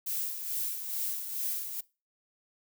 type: noise with tremolo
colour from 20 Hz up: violet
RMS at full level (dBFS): -32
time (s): 0.06-1.81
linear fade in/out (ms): 10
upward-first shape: sine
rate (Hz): 2.3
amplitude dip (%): 55
effects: noise-tail reverb RT60 0.3 s tail -22 dB re dry